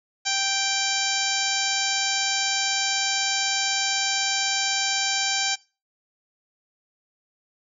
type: harmonic tone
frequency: 784 Hz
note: G5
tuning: in tune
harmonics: 1 / 2 / 3 / 4 / 5 / 6 / 7 / 8 / 9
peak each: -31 / -31 / -31 / -31 / -31 / -31 / -31 / -31 / -31 dBFS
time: 0.25-5.56 s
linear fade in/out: 20 ms
effects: noise-tail reverb RT60 0.3 s tail -21 dB re dry